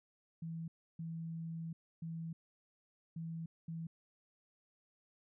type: tone bursts at uneven times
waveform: sine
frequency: 164.2 Hz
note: E3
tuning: 6 cents flat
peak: -40 dBFS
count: 5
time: 0.42-0.68 / 0.99-1.73 / 2.02-2.33 / 3.16-3.46 / 3.68-3.87 s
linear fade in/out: 5 ms
effects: none